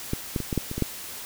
clicks, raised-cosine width 3 ms, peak -12 / -12 / -17 / -14 / -10 / -19 / -16 / -9 dBFS, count 8, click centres 0.134 / 0.362 / 0.403 / 0.528 / 0.577 / 0.714 / 0.78 / 0.823 s, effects white hiss -38 dBFS RMS until 1.25 s

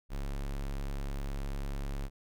square tone, 34.65 Hz, C#1, in tune, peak -34 dBFS, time 0.09-2.1 s, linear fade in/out 50 ms, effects none

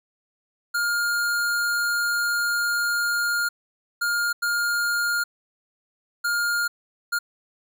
square tone bursts at uneven times, 1413 Hz, F6, 20 cents sharp, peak -22 dBFS, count 5, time 0.74-3.49 / 4.01-4.33 / 4.42-5.24 / 6.24-6.68 / 7.12-7.19 s, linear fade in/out 10 ms, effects none

